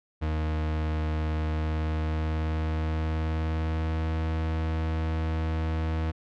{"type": "tone with pitch glide", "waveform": "40% pulse", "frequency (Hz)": [77.78, 79.92], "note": ["D#2", "D#2"], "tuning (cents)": [0, 47], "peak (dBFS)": -25, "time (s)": [0.21, 6.12], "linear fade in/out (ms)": 20, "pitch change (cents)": 47, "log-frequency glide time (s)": [1.3, 4.16], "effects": ["low-pass 3000 Hz 12 dB/octave"]}